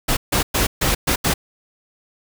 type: noise bursts at uneven times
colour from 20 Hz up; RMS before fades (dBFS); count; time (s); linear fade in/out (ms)
pink; -18; 6; 0.08-0.17 / 0.32-0.43 / 0.54-0.67 / 0.81-0.95 / 1.07-1.16 / 1.24-1.34; 10
effects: none